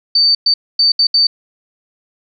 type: tone bursts at uneven times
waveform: sine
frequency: 4579 Hz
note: D8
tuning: 45 cents flat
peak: -8 dBFS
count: 5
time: 0.15-0.35 / 0.46-0.54 / 0.79-0.92 / 0.99-1.07 / 1.14-1.27 s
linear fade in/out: 5 ms
effects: none